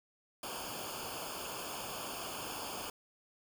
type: noise with comb filter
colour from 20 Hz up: pink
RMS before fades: -42 dBFS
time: 0.43-2.9 s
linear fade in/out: 2 ms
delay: 0.51 ms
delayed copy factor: -0.9
effects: none